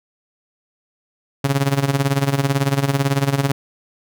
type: tone with tremolo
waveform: sawtooth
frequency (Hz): 138.59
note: C#3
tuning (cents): 0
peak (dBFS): -9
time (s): 1.44-3.52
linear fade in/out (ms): 5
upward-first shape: sine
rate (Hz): 18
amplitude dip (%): 80
effects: none